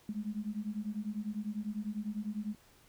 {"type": "beating tone pair", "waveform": "sine", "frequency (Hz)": [205.6, 215.6], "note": ["G#3", "A3"], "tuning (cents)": [-17, -35], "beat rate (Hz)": 10, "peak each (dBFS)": [-38, -38], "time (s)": [0.09, 2.55], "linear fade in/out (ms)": 2, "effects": ["pink hiss -63 dBFS RMS until 2.88 s"]}